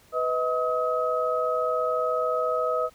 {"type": "tone cluster", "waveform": "sine", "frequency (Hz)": [497.9, 632, 1271], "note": ["B4", "D#5", "D#6"], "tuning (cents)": [14, 27, 36], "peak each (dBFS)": -27, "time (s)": [0.12, 2.9], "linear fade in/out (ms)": 50, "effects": ["pink hiss -57 dBFS RMS until 2.94 s"]}